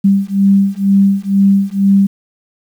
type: beating tone pair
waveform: sine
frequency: 196 / 198.1 Hz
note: G3 / G3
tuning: 0 / +18 cents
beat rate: 2.1 Hz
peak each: -11 dBFS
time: 0.04-2.07 s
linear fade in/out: 10 ms
effects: 7-bit